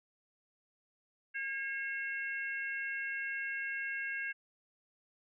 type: harmonic tone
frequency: 542 Hz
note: C#5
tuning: 39 cents flat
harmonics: 3 / 4 / 5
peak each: -37 / -41 / -44 dBFS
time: 1.34-4.33 s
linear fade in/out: 20 ms
effects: none